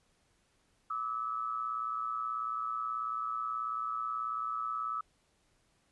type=tone pair together; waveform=sine; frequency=1174.7 / 1293.1 Hz; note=D6 / E6; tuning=0 / -34 cents; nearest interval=major second; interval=166 cents; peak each=-39 / -34 dBFS; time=0.9-5.01 s; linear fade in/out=5 ms; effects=pink hiss -72 dBFS RMS until 5.91 s + resampled to 24000 Hz